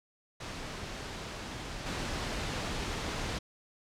pink noise with level steps, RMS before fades -40 / -35 dBFS, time 0.4-3.39 s, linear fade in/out 10 ms, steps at 1.86 s, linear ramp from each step 5 ms, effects low-pass 6000 Hz 12 dB/octave

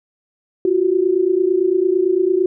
sine tone pair together, 348.1 / 377 Hz, F4 / F#4, -6 / +32 cents, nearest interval minor second, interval 138 cents, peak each -17 / -15 dBFS, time 0.65-2.46 s, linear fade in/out 2 ms, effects none

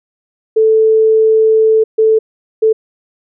sine tone bursts at uneven times, 440 Hz, A4, in tune, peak -6 dBFS, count 3, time 0.56-1.84 / 1.98-2.19 / 2.62-2.73 s, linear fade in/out 10 ms, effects none

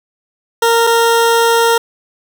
20% pulse tone pair in turn, 462.7 / 462.7 Hz, A#4 / A#4, -13 / -13 cents, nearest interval unison, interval 0 cents, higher neither, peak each -4 dBFS, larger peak neither, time 0.62-0.87 / 0.87-1.78 s, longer second, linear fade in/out 5 ms, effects none

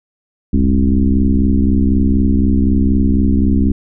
sine tone with frequency modulation, 138.59 Hz, C#3, in tune, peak -9 dBFS, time 0.53-3.72 s, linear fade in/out 5 ms, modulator 64 Hz, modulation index 2.4, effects none

